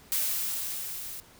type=noise with level ramp; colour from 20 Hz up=blue; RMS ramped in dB=-27 to -40 dBFS; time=0.12-1.2 s; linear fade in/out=0 ms; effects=pink hiss -55 dBFS RMS until 1.39 s